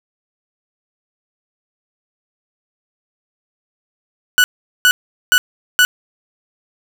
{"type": "tone bursts", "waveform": "30% pulse", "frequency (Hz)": 1480, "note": "F#6", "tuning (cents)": 0, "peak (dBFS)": -5, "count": 4, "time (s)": [4.38, 5.85], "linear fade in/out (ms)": 0, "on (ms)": 60, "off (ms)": 410, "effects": []}